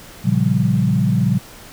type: chord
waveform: sine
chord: G half-diminished seventh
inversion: first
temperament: equal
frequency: 116.54 / 138.59 / 174.61 / 196 Hz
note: Bb2 / Db3 / F3 / G3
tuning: 0 / 0 / 0 / 0 cents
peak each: -19 dBFS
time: 0.24-1.39 s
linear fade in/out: 20 ms
effects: pink hiss -40 dBFS RMS until 1.72 s